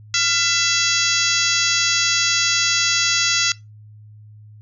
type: harmonic tone with a mistuned harmonic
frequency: 668 Hz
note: E5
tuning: 23 cents sharp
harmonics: 2 / 3 / 4 / 5 / 6 / 7 / 8 / 9 / 10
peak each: -25 / -25 / -25 / -25 / -25 / -25 / -25 / -25 / -25 dBFS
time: 0.14-3.52 s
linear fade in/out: 2 ms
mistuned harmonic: 2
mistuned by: +72 cents
effects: noise-tail reverb RT60 0.2 s tail -21 dB re dry + added 106 Hz sine -40 dBFS peak until 4.61 s